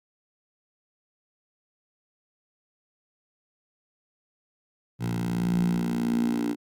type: tone with high-pass filter sweep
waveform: 10% pulse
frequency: 58.5 Hz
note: A#1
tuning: 7 cents sharp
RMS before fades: -26 dBFS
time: 4.99-6.56 s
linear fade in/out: 50 ms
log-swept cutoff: 130 to 280 Hz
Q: 7.2
effects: Opus 48 kbps